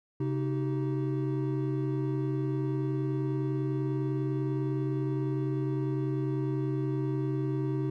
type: tone cluster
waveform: triangle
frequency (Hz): 134.2 / 312.6 / 382.8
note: C3 / D#4 / G4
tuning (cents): +44 / +8 / -41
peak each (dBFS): -28 / -31 / -33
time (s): 0.2-7.9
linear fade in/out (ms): 5
effects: none